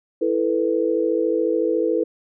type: chord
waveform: sine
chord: E suspended fourth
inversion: none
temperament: equal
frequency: 329.6 / 440 / 493.9 Hz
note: E4 / A4 / B4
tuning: 0 / 0 / 0 cents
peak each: -22 dBFS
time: 0.21-2.04 s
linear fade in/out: 10 ms
effects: none